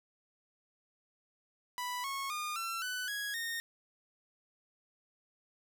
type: tone with pitch steps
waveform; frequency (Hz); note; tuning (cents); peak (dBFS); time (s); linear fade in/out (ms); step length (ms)
sawtooth; 987.8 / 1096 / 1216.1 / 1349.4 / 1497.2 / 1661.3 / 1843.3; B5 / C#6 / D#6 / E6 / F#6 / G#6 / A#6; 0 / -20 / -40 / +40 / +20 / 0 / -20; -32; 1.78-3.6; 0; 260
effects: none